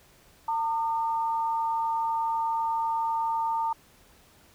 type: tone pair together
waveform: sine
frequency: 908 / 1212 Hz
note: A#5 / D#6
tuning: -46 / -46 cents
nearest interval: perfect fourth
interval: 500 cents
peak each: -25 / -35 dBFS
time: 0.48-3.73 s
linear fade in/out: 5 ms
effects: pink hiss -58 dBFS RMS until 4.54 s